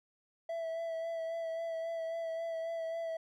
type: tone with vibrato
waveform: triangle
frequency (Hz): 659.3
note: E5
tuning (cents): 0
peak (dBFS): -33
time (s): 0.49-3.17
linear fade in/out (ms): 5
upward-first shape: sine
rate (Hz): 3.7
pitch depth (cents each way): 22
effects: none

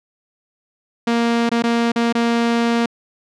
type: tone with dropouts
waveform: sawtooth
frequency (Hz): 233.8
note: A#3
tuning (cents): +5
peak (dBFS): -11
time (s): 1.07-2.86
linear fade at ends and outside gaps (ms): 5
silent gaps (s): 1.493-1.515 / 1.624-1.637 / 1.919-1.959 / 2.126-2.15
effects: low-pass 5000 Hz 12 dB/octave

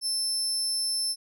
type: tone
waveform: 30% pulse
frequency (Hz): 5300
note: E8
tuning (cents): +9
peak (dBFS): -22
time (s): 0.01-1.16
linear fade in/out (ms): 50
effects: none

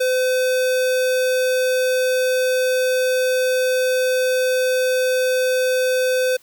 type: tone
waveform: square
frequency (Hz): 510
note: C5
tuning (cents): -44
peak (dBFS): -17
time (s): 0-6.37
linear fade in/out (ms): 10
effects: white hiss -53 dBFS RMS until 6.42 s

